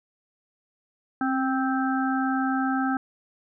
harmonic tone with a mistuned harmonic, 261.6 Hz, C4, in tune, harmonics 1 / 3 / 5 / 6, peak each -24 / -29 / -31 / -32 dBFS, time 1.21-2.97 s, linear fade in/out 2 ms, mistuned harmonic 1, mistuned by +24 cents, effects none

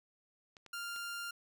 clicks, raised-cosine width 0.2 ms, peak -36 dBFS, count 3, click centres 0.568 / 0.663 / 0.962 s
sawtooth tone, 1396.9 Hz, F6, in tune, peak -36 dBFS, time 0.73-1.31 s, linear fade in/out 5 ms
effects none

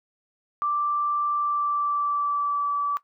sine tone with pitch glide, 1174.7 to 1153.2 Hz, D6 to D6, 0 to -32 cents, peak -22 dBFS, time 0.62-2.97 s, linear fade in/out 0 ms, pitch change -32 cents, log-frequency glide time 1.34-2.72 s, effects noise-tail reverb RT60 0.1 s tail -17 dB re dry

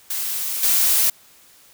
blue noise with level steps, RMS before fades -25 / -17 dBFS, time 0.1-1.1 s, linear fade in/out 5 ms, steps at 0.62 s, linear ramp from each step 20 ms, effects white hiss -51 dBFS RMS until 1.73 s

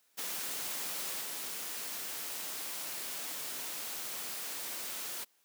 white noise with level steps, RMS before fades -38 / -40 dBFS, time 0.17-5.25 s, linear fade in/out 20 ms, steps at 1.21 s, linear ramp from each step 2 ms, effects white hiss -71 dBFS RMS until 5.44 s + high-pass 200 Hz 12 dB/octave

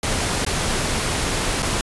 pink noise with dropouts, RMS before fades -22 dBFS, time 0.03-1.81 s, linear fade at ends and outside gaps 2 ms, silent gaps 0.45-0.464 / 1.623-1.627 s, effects resampled to 24000 Hz

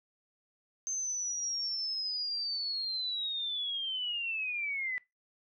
sine linear sweep, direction down, 6300 to 1973 Hz, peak -32 dBFS, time 0.87-4.98 s, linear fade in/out 0 ms, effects noise-tail reverb RT60 0.2 s tail -21 dB re dry

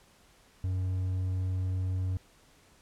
triangle tone, 92.8 Hz, F#2, 6 cents sharp, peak -26 dBFS, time 0.64-2.17 s, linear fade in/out 0 ms, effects pink hiss -61 dBFS RMS until 2.81 s + low-pass 11000 Hz 12 dB/octave

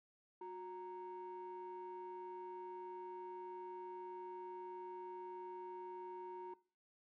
triangle ring-modulated tone, 283.8 Hz, C#4, 41 cents sharp, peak -40 dBFS, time 0.41-6.54 s, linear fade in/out 5 ms, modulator 647 Hz, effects noise-tail reverb RT60 0.4 s tail -21 dB re dry + tanh soft clip ceiling -41 dBFS

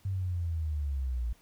sine linear sweep, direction down, 98 to 56.2 Hz, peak -29 dBFS, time 0.05-1.33 s, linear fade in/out 5 ms, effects pink hiss -63 dBFS RMS until 1.41 s

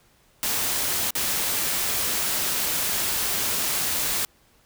white noise with dropouts, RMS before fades -25 dBFS, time 0.43-4.25 s, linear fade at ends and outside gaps 0 ms, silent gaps 1.106-1.153 s, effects pink hiss -60 dBFS RMS until 4.65 s

